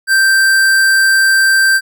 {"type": "tone with hard clipping", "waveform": "sine", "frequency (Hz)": 1567, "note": "G6", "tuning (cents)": -1, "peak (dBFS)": -9, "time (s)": [0.07, 1.81], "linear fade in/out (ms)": 50, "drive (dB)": 17, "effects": []}